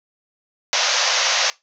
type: band-pass noise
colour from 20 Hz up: white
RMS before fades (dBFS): -19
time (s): 0.73-1.5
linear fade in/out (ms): 0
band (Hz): 500 to 6500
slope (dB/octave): 96
effects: noise-tail reverb RT60 0.2 s tail -21 dB re dry

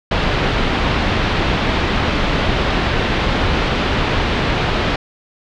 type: low-pass noise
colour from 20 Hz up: pink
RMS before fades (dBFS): -17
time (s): 0.11-4.96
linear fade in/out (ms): 5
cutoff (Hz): 3800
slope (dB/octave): 24
effects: none

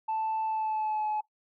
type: tone with pitch glide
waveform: sine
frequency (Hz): 880 to 852.5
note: A5 to G#5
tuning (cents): 0 to +45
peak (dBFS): -26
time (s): 0.08-1.21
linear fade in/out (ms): 10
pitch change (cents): -55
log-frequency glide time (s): 0.45-1.09
effects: noise-tail reverb RT60 0.1 s tail -17 dB re dry + tanh soft clip ceiling -25 dBFS

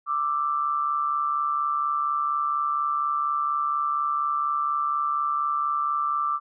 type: tone pair together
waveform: sine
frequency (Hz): 1177.8 / 1322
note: D6 / E6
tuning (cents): +5 / +5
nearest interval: major second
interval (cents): 200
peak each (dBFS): -23 / -30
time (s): 0.06-6.4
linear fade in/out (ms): 50
effects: none

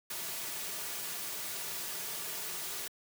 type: noise with comb filter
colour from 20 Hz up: white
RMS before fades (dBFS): -39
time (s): 0.1-2.88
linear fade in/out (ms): 5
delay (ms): 3.8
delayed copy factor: -0.5
effects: high-pass 150 Hz 12 dB/octave

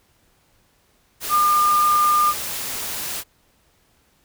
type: tone in noise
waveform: sine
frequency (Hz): 1206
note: D6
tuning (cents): +46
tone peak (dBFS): -14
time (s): 1.29-2.34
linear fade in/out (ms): 50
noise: white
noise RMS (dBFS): -28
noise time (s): 1.2-3.24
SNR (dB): +11
effects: pink hiss -61 dBFS RMS until 4.24 s

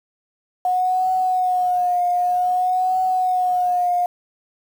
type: tone with vibrato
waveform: sine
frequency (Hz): 728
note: F#5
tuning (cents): -28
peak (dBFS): -16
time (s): 0.65-4.06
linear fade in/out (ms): 2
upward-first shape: triangle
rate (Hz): 0.53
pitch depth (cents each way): 44
effects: 7-bit

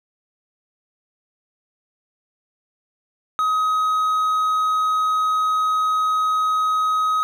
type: tone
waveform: triangle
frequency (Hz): 1264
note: D#6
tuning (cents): +27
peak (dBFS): -15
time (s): 3.39-7.23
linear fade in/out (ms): 0
effects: none

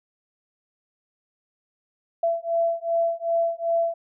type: beating tone pair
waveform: sine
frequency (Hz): 670 / 672.6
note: E5 / E5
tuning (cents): +28 / +35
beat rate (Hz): 2.6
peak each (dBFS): -24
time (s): 2.23-3.94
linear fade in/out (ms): 5
effects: none

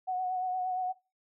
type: tone with vibrato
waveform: sine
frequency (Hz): 738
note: F#5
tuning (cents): -5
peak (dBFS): -29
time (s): 0.07-0.93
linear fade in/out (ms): 20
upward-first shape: sine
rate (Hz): 8.6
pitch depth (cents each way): 25
effects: noise-tail reverb RT60 0.3 s tail -23 dB re dry

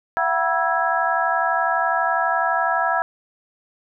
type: tone cluster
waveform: sine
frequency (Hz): 678 / 750 / 970 / 1323 / 1654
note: E5 / F#5 / B5 / E6 / G#6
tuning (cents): +49 / +23 / -31 / +6 / -8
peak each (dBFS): -24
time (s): 0.17-3.02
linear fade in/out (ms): 0
effects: none

